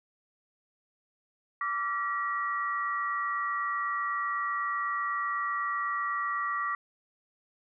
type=tone cluster; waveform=sine; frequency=1162 / 1374 / 1914 Hz; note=D6 / F6 / A#6; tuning=-19 / -29 / +45 cents; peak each=-30 / -38 / -34 dBFS; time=1.61-6.75 s; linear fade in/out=2 ms; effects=none